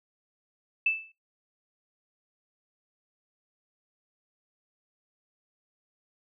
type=tone with exponential decay; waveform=sine; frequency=2637 Hz; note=E7; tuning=in tune; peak=-19 dBFS; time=0.86-1.12 s; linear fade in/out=5 ms; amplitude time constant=56 ms; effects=noise-tail reverb RT60 0.2 s tail -23 dB re dry